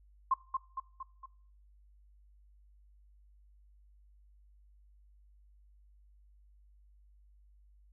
sine tone with echo, 1059 Hz, C6, 21 cents sharp, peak -24 dBFS, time 0.31-0.34 s, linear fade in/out 5 ms, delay 230 ms, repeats 4, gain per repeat -5 dB, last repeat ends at 1.26 s, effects noise-tail reverb RT60 0.6 s tail -21 dB re dry + added 50 Hz sine -59 dBFS peak until 7.92 s

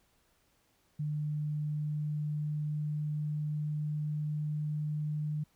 sine tone with pitch glide, 150 to 151.04 Hz, D3 to D3, +37 to +49 cents, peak -31 dBFS, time 0.99-5.44 s, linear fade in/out 10 ms, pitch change +12 cents, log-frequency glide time 1.6-5.31 s, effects pink hiss -71 dBFS RMS until 5.55 s

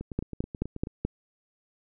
two click trains, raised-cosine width 3 ms, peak -23 / -14 dBFS, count 9 / 5, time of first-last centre 0.01-0.871 / 0.19-1.05 s, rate 9.29 / 4.65 Hz, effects none

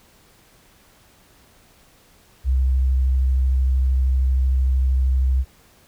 sine tone with vibrato, 65 Hz, C2, 11 cents flat, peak -15 dBFS, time 2.44-5.45 s, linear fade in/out 50 ms, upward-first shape sine, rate 13 Hz, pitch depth 19 cents each way, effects pink hiss -54 dBFS RMS until 5.87 s

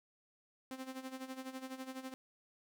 sawtooth tone with tremolo, 261.6 Hz, C4, in tune, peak -37 dBFS, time 0.71-2.14 s, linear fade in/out 0 ms, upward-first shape sine, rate 12 Hz, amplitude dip 75%, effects none

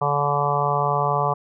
harmonic tone, 144.2 Hz, D3, 31 cents flat, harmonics 1 / 3 / 4 / 5 / 6 / 7 / 8, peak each -26 / -28 / -28 / -25 / -26 / -26 / -25 dBFS, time 0.01-1.34 s, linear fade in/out 10 ms, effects none

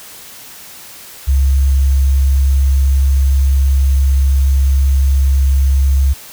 sine tone with sample-and-hold, 68 Hz, C#2, 33 cents flat, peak -8 dBFS, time 1.27-6.14 s, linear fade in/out 20 ms, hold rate 6300 Hz, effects white hiss -35 dBFS RMS until 6.32 s

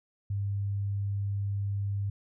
sine tone, 100 Hz, G2, 35 cents sharp, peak -28 dBFS, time 0.3-2.1 s, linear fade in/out 5 ms, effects none

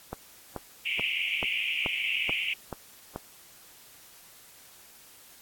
click train, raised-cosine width 1 ms, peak -19 dBFS, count 8, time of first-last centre 0.13-3.16 s, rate 2.31 Hz
pink band-pass noise, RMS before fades -30 dBFS, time 0.85-2.54 s, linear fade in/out 10 ms, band 2200 to 3000 Hz, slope 96 dB/octave
effects white hiss -53 dBFS RMS until 5.41 s + AAC 64 kbps

